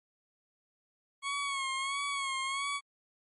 20% pulse tone with vibrato, 1100 Hz, C#6, 14 cents flat, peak -27 dBFS, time 1.22-2.81 s, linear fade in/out 50 ms, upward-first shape sine, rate 1.5 Hz, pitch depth 54 cents each way, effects MP3 48 kbps

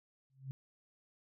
sine tone with exponential growth, 133.9 Hz, C3, 40 cents sharp, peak -36 dBFS, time 0.3-0.51 s, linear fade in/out 0 ms, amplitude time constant 44 ms, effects none

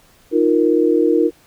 sine chord, Eb suspended second, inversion none, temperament just, 311.1 / 350 / 466.7 Hz, Eb4 / F4 / Bb4, 0 / +4 / +2 cents, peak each -16 dBFS, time 0.31-1.31 s, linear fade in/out 50 ms, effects pink hiss -52 dBFS RMS until 1.46 s

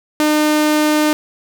sawtooth tone, 303.4 Hz, D#4, 44 cents flat, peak -8 dBFS, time 0.2-1.13 s, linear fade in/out 0 ms, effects none

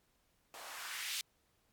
blue noise with band-pass filter sweep, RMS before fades -43 dBFS, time 0.54-1.21 s, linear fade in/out 0 ms, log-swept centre 600 to 3300 Hz, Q 1.5, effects pink hiss -75 dBFS RMS until 1.72 s + MP3 96 kbps

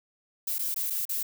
violet noise with dropouts, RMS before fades -30 dBFS, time 0.47-1.23 s, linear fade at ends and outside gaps 5 ms, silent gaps 0.584-0.591 / 0.744-0.761 / 0.9-0.904 / 1.053-1.092 s, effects none

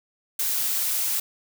blue noise, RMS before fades -25 dBFS, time 0.39-1.2 s, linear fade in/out 5 ms, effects none

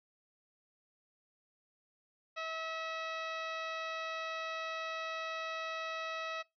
harmonic tone, 646 Hz, E5, 35 cents flat, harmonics 1 / 2 / 3 / 4 / 5 / 6 / 7 / 8 / 9, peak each -43 / -41 / -46 / -45 / -53 / -49 / -60 / -58 / -61 dBFS, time 2.36-6.43 s, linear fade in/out 20 ms, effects noise-tail reverb RT60 0.2 s tail -22 dB re dry

